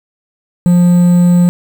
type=tone with quantisation; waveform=triangle; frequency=176.2 Hz; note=F3; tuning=16 cents sharp; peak=-3 dBFS; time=0.66-1.49 s; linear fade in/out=0 ms; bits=5; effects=none